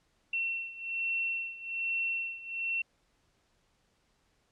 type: beating tone pair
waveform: sine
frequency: 2710 / 2711.2 Hz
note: E7 / E7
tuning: +47 / +48 cents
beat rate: 1.2 Hz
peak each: -33 / -36 dBFS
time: 0.33-2.82 s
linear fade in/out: 5 ms
effects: pink hiss -72 dBFS RMS until 4.51 s + low-pass 8000 Hz 12 dB/octave

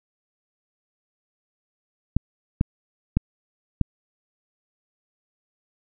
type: clicks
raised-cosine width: 5 ms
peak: -6 dBFS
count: 4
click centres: 2.166 / 2.611 / 3.17 / 3.813 s
effects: none

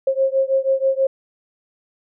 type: beating tone pair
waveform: sine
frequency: 533 / 539.2 Hz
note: C5 / C#5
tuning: +32 / -48 cents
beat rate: 6.2 Hz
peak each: -18 / -19 dBFS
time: 0.07-1.07 s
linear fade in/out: 5 ms
effects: none

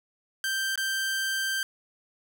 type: tone with dropouts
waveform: sawtooth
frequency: 1568 Hz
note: G6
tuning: in tune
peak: -23 dBFS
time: 0.44-1.63 s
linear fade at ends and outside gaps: 1 ms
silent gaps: 0.757-0.776 s
effects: none

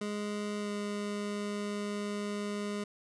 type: tone with pitch glide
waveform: 25% pulse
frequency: 207.7 to 205.8 Hz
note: G#3 to G#3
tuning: 0 to -16 cents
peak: -30 dBFS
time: 0.01-2.84 s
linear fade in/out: 5 ms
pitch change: -16 cents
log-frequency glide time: 0.6-0.69 s
effects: resampled to 22050 Hz

